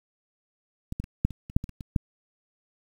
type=clicks; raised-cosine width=5 ms; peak=-19 / -17 / -29 / -8 / -26 / -28 / -7 / -21 / -29 / -25 / -9 dBFS; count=11; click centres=0.924 / 1 / 1.041 / 1.25 / 1.307 / 1.499 / 1.565 / 1.641 / 1.693 / 1.808 / 1.962 s; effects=8-bit

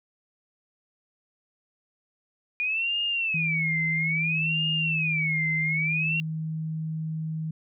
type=tone with vibrato; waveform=sine; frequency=2423 Hz; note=D#7; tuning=47 cents flat; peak=-24 dBFS; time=2.6-6.2 s; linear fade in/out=0 ms; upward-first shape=sine; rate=0.6 Hz; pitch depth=270 cents each way
type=tone with pitch glide; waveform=sine; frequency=161.4 to 158.54 Hz; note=E3 to D#3; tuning=-36 to +33 cents; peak=-28 dBFS; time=3.34-7.51 s; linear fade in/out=5 ms; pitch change=-31 cents; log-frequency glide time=4.31-4.38 s
effects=none

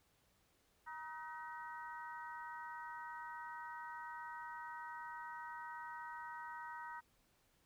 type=harmonic tone with a mistuned harmonic; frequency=316.1 Hz; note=D#4; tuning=27 cents sharp; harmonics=3 / 4 / 5 / 6; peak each=-48 / -53 / -53 / -55 dBFS; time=0.86-7.01 s; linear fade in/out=20 ms; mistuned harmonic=5; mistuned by=-64 cents; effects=pink hiss -75 dBFS RMS until 7.65 s

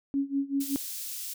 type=tone with tremolo; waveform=sine; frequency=277.2 Hz; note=C#4; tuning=in tune; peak=-23 dBFS; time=0.14-0.76 s; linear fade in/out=0 ms; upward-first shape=sine; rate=5.2 Hz; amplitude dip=90%
type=high-pass noise; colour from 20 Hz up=white; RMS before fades=-37 dBFS; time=0.6-1.34 s; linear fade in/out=10 ms; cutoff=4300 Hz; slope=12 dB/octave
effects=none

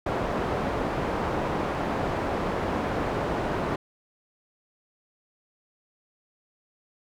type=low-pass noise; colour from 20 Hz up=white; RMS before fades=-28 dBFS; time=0.06-3.76 s; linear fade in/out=5 ms; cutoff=820 Hz; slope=12 dB/octave; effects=none

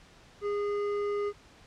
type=tone with hard clipping; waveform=sine; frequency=410 Hz; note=G#4; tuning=22 cents flat; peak=-30 dBFS; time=0.41-1.33 s; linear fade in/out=50 ms; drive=9 dB; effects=pink hiss -56 dBFS RMS until 1.66 s + low-pass 6000 Hz 12 dB/octave

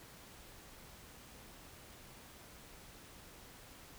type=silence; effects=pink hiss -56 dBFS RMS until 3.98 s

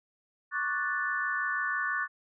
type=chord; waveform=sine; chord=D major seventh; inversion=third; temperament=equal; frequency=1108.7 / 1174.7 / 1480 / 1760 Hz; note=C#6 / D6 / F#6 / A6; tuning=0 / 0 / 0 / 0 cents; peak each=-36 / -37 / -32 / -32 dBFS; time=0.51-2.08 s; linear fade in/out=50 ms; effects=none

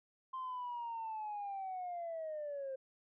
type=linear sweep; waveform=sine; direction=down; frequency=1051 to 523.3 Hz; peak=-38 dBFS; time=0.33-2.76 s; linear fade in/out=10 ms; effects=tanh soft clip ceiling -36 dBFS

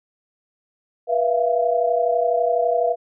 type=tone cluster; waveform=sine; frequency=486.4 / 660 / 692 Hz; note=B4 / E5 / F5; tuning=-26 / +2 / -16 cents; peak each=-21 dBFS; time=1.07-2.96 s; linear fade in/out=50 ms; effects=none

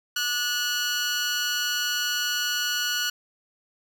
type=tone with amplitude modulation; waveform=15% pulse; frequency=1460 Hz; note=F#6; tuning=24 cents flat; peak=-15 dBFS; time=0.16-3.1 s; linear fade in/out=5 ms; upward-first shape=sine; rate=265 Hz; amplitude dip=55%; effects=none

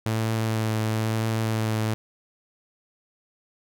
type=tone with vibrato; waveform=sawtooth; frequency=110.7 Hz; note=A2; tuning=11 cents sharp; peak=-19 dBFS; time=0.06-1.94 s; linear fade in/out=0 ms; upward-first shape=triangle; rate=1 Hz; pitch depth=19 cents each way; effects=none

